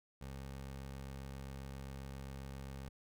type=tone; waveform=20% pulse; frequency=67.5 Hz; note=C#2; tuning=45 cents flat; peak=-40 dBFS; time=0.21-2.89 s; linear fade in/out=5 ms; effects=none